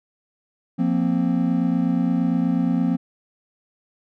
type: chord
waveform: triangle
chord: F suspended fourth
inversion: none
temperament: equal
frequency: 174.61 / 233.1 / 261.6 Hz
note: F3 / Bb3 / C4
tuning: 0 / 0 / 0 cents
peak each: -20 / -21 / -20 dBFS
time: 0.78-2.97 s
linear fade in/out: 20 ms
effects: none